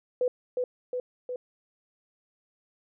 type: tone with echo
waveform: sine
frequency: 498.8 Hz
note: B4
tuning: 17 cents sharp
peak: -22 dBFS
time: 0.21-0.28 s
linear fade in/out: 2 ms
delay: 360 ms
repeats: 3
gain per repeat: -3 dB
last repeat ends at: 1.36 s
effects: none